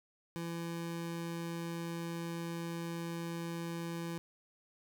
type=tone; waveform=25% pulse; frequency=168.3 Hz; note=E3; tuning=36 cents sharp; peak=-34 dBFS; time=0.36-4.18 s; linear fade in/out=0 ms; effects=none